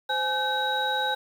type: tone cluster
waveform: sine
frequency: 517 / 839 / 1533 / 3830 Hz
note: C5 / G#5 / G6 / A#7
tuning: -21 / +17 / -39 / +46 cents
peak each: -32 / -27 / -29 / -29 dBFS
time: 0.09-1.15 s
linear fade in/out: 10 ms
effects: tanh soft clip ceiling -13 dBFS + 8-bit